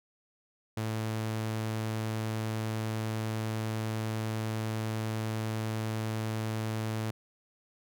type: tone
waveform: sawtooth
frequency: 110 Hz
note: A2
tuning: in tune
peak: -27 dBFS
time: 0.77-7.11 s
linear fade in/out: 5 ms
effects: none